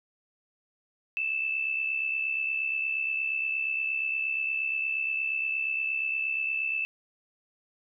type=tone with amplitude modulation; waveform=sine; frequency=2637 Hz; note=E7; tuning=in tune; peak=-24 dBFS; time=1.17-6.85 s; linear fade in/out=0 ms; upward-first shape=sine; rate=68.5 Hz; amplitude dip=60%; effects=none